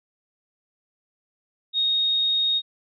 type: tone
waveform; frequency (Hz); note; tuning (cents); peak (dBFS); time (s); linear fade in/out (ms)
sine; 3729; A#7; 0; -19; 1.73-2.62; 50
effects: none

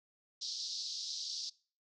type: band-pass noise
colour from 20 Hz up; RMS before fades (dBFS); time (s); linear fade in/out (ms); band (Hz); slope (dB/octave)
white; -41; 0.41-1.5; 10; 3900 to 5600; 48
effects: noise-tail reverb RT60 0.4 s tail -22 dB re dry

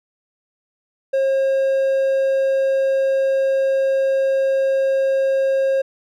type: tone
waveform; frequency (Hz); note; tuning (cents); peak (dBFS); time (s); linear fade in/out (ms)
triangle; 538; C5; +48; -13; 1.13-5.82; 10
effects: none

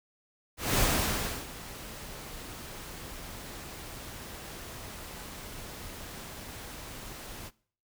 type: noise with ADSR envelope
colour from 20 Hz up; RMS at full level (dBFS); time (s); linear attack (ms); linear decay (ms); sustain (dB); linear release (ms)
pink; -25; 0.57-7.51; 200; 690; -18; 43
effects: noise-tail reverb RT60 0.5 s tail -22 dB re dry

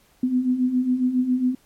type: beating tone pair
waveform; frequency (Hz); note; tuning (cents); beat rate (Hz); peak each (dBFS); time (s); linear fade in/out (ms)
sine; 247.2 / 254.5; B3 / C4; +2 / -48; 7.3; -25 / -19; 0.23-1.55; 5
effects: pink hiss -59 dBFS RMS until 1.65 s + MP3 64 kbps

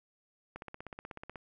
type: click train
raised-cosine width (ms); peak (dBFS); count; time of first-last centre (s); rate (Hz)
0.5; -28; 14; 0.56-1.358; 16.3
effects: none

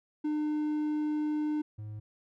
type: tone pair in turn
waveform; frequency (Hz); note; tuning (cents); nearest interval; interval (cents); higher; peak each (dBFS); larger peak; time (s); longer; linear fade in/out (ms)
triangle; 302.1 / 106.47; D4 / G#2; +49 / +44; octave + tritone; 1805; first; -26 / -36; first; 0.24-1.62 / 1.78-2; first; 10
effects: none

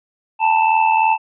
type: tone with amplitude modulation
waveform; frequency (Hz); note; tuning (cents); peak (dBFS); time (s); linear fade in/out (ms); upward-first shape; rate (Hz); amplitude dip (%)
square; 883; A5; +6; -10; 0.39-1.18; 50; sine; 83; 60
effects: resampled to 8000 Hz

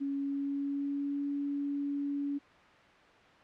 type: tone with pitch glide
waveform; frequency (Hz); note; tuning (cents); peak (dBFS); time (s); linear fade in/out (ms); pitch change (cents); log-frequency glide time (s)
sine; 278.4 to 283.9; C#4 to C#4; +8 to +41; -31; 0-2.39; 20; +33; 0.15-1.25
effects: white hiss -57 dBFS RMS until 3.43 s + low-pass 2000 Hz 12 dB/octave

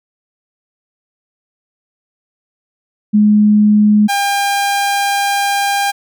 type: tone pair in turn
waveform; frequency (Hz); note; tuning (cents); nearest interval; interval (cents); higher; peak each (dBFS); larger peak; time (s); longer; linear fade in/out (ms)
sine / sawtooth; 210 / 801.8; G#3 / G5; +19 / +39; octave + major seventh; 2320; second; -6 / -9; first; 3.13-4.08 / 4.08-5.92; second; 20
effects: none

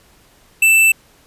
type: tone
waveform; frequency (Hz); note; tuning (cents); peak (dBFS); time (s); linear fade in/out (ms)
square; 2655; E7; +12; -9; 0.62-0.92; 5
effects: pink hiss -51 dBFS RMS until 1.26 s + resampled to 32000 Hz

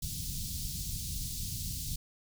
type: band-stop noise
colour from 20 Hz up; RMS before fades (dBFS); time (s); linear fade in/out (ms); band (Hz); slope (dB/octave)
pink; -37; 0.02-1.96; 5; 180 to 4100; 24
effects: none

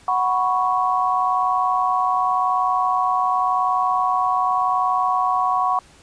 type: chord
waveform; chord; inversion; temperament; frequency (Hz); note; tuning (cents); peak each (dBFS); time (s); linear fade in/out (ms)
sine; F# suspended fourth; none; equal; 740 / 987.8 / 1108.7; F#5 / B5 / C#6; 0 / 0 / 0; -21 / -23 / -20; 0.08-5.79; 2
effects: pink hiss -50 dBFS RMS until 6.02 s + resampled to 22050 Hz

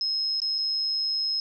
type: tone with dropouts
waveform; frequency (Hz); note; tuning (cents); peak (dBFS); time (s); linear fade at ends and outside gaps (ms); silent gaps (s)
sine; 5150; E8; -41; -24; 0.01-1.4; 1; 0.402-0.418 / 0.583-0.586
effects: none

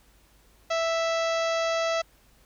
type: harmonic tone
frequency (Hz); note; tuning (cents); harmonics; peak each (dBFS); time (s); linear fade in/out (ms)
659.3; E5; 0; 1 / 2 / 3 / 4 / 5 / 6 / 7 / 8 / 9 / 10; -25 / -31 / -35 / -37 / -39 / -41 / -42 / -43 / -44 / -45; 0.7-2.02; 10
effects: added 50 Hz sine -60 dBFS peak until 2.45 s + pink hiss -61 dBFS RMS until 2.45 s

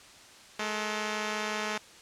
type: tone pair together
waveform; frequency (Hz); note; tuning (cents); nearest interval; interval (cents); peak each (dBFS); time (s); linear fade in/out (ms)
5% pulse; 212.6 / 451; G#3 / A4; +41 / +43; octave + minor second; 1302; -20 / -26; 0.59-1.78; 5
effects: white hiss -52 dBFS RMS until 2.01 s + low-pass 7000 Hz 12 dB/octave

